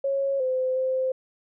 sine tone with pitch steps, 549 / 515 / 520 Hz, C#5 / C5 / C5, -17 / -28 / -11 cents, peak -22 dBFS, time 0.04-1.12 s, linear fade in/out 5 ms, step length 360 ms, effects none

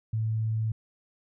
sine tone, 110.5 Hz, A2, 8 cents sharp, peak -25 dBFS, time 0.13-0.72 s, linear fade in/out 5 ms, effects none

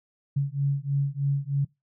sine beating tone pair, 138.59 / 141.79 Hz, C#3 / C#3, 0 / +40 cents, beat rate 3.2 Hz, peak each -26 dBFS, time 0.36-1.65 s, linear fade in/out 10 ms, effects noise-tail reverb RT60 0.2 s tail -23 dB re dry

